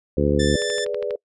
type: harmonic tone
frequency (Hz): 72.6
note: D2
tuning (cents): -19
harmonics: 1 / 2 / 3 / 4 / 5 / 6 / 7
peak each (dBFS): -24 / -24 / -24 / -24 / -24 / -24 / -24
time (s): 0.17-0.56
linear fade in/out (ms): 5
type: tone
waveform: 15% pulse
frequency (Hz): 1766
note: A6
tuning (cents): +6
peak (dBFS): -19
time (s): 0.39-0.85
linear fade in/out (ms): 10
type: chord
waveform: sine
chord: G# diminished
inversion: none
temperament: equal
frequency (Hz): 415.3 / 493.9 / 587.3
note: G#4 / B4 / D5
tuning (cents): 0 / 0 / 0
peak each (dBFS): -27 / -27 / -28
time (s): 0.54-1.16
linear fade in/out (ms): 5
type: click train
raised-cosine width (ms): 0.3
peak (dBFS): -20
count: 7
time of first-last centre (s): 0.62-1.108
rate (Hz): 12.3
effects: noise-tail reverb RT60 0.1 s tail -25 dB re dry + resampled to 24000 Hz